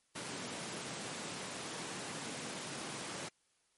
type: high-pass noise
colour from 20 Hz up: pink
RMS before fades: -43 dBFS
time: 0.15-3.29 s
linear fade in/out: 10 ms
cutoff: 140 Hz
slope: 24 dB/octave
effects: white hiss -75 dBFS RMS until 3.77 s + MP3 48 kbps